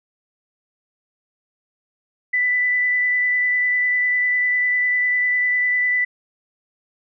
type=tone with vibrato; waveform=sine; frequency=1986 Hz; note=B6; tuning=9 cents sharp; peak=-16 dBFS; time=2.33-6.05 s; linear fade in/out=10 ms; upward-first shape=sine; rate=10 Hz; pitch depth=10 cents each way; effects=none